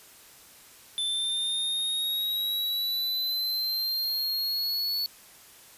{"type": "linear sweep", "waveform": "square", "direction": "up", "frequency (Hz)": [3520, 4435], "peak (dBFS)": -27, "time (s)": [0.98, 5.06], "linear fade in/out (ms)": 0, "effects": ["white hiss -52 dBFS RMS until 5.77 s", "resampled to 32000 Hz"]}